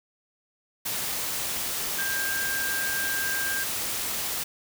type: tone in noise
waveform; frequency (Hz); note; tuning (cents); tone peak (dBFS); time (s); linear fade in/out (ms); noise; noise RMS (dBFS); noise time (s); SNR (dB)
sine; 1593; G6; +27; -28; 1.98-3.64; 10; white; -30; 0.85-4.44; -1
effects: none